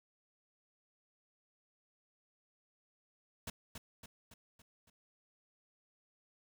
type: noise with echo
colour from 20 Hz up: pink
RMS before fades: -42 dBFS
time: 3.47-3.5 s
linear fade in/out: 5 ms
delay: 280 ms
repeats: 5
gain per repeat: -5 dB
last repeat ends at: 4.9 s
effects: none